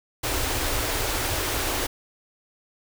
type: band-stop noise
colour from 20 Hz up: pink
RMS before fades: -26 dBFS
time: 0.23-1.87 s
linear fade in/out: 10 ms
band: 130 to 250 Hz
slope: 96 dB/octave
effects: none